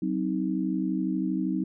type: chord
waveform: sine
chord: C diminished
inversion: second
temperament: just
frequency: 188.37 / 261.6 / 314 Hz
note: Gb3 / C4 / Eb4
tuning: +31 / 0 / +16 cents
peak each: -29 / -30 / -29 dBFS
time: 0.02-1.64 s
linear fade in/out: 5 ms
effects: none